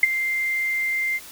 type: tone with ADSR envelope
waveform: sine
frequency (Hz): 2093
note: C7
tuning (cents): 0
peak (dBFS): -8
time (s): 0.03-1.2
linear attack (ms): 3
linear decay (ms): 20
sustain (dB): -13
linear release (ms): 44
effects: white hiss -42 dBFS RMS until 1.31 s